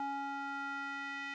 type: tone with band-pass filter sweep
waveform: square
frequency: 278.2 Hz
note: C#4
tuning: 6 cents sharp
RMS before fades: -40 dBFS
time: 0-1.34 s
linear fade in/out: 2 ms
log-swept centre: 890 to 2100 Hz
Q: 2.6
effects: resampled to 16000 Hz + 11-bit